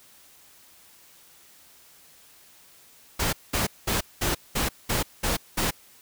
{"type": "noise bursts", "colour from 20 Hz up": "pink", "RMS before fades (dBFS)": -25, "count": 8, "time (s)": [3.19, 5.71], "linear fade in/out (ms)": 10, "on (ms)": 140, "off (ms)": 200, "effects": ["white hiss -54 dBFS RMS until 6.01 s"]}